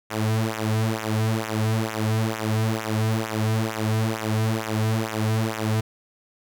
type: tone with flanger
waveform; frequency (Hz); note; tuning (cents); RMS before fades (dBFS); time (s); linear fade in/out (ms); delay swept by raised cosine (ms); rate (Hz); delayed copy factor
sawtooth; 110; A2; 0; -24; 0.1-5.81; 10; 0.21 to 3.61; 2.2; -1
effects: none